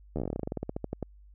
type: slowing click train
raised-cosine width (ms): 2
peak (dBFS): -19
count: 22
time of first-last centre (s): 0.16-1.027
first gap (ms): 12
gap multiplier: 1.11
effects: added 50 Hz sine -51 dBFS peak until 1.34 s